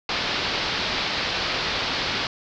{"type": "low-pass noise", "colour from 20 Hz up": "white", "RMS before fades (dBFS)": -26, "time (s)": [0.09, 2.27], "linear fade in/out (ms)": 2, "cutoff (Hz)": 4900, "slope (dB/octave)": 48, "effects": []}